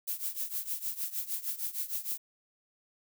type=noise with tremolo; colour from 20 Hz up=violet; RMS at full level=-32 dBFS; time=0.07-2.18 s; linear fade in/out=10 ms; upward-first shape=triangle; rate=6.5 Hz; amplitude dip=90%; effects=none